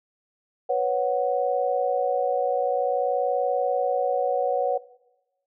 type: chord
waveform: sine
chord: B suspended second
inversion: none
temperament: equal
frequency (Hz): 493.9 / 554.4 / 740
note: B4 / C#5 / F#5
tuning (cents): 0 / 0 / 0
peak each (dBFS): -25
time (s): 0.69-4.78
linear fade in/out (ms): 10
effects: noise-tail reverb RT60 1.0 s tail -19 dB re dry